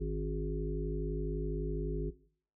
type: harmonic tone with a mistuned harmonic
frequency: 51.91 Hz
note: G#1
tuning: in tune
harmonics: 1 / 3 / 5 / 7 / 8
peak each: -34 / -39 / -44 / -41 / -41 dBFS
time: 0-2.11 s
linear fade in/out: 20 ms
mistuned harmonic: 5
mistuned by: +54 cents
effects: noise-tail reverb RT60 0.5 s tail -17 dB re dry